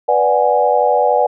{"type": "chord", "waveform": "sine", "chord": "G# half-diminished seventh", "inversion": "first", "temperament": "equal", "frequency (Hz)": [493.9, 587.3, 740, 830.6], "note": ["B4", "D5", "F#5", "G#5"], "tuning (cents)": [0, 0, 0, 0], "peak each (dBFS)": -16, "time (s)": [0.08, 1.27], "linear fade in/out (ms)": 10, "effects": []}